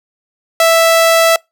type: tone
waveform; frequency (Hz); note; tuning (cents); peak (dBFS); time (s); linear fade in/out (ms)
sawtooth; 659.3; E5; 0; -3; 0.6-1.36; 2
effects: noise-tail reverb RT60 0.2 s tail -26 dB re dry